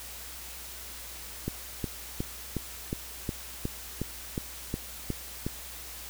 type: click train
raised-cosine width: 3 ms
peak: -17 dBFS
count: 12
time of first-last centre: 1.48-5.466 s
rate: 2.76 Hz
effects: added 60 Hz sine -49 dBFS peak until 6.09 s + white hiss -43 dBFS RMS until 6.09 s